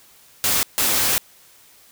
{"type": "noise bursts at uneven times", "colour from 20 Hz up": "white", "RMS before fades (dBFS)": -19, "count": 2, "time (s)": [[0.44, 0.63], [0.78, 1.18]], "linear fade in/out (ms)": 0, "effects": ["white hiss -51 dBFS RMS until 1.91 s"]}